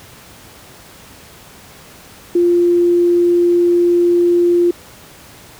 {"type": "tone", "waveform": "sine", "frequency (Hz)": 348.4, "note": "F4", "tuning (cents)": -4, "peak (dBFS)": -9, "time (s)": [2.35, 4.71], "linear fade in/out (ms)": 5, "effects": ["pink hiss -40 dBFS RMS until 5.59 s", "high-pass 60 Hz 12 dB/octave"]}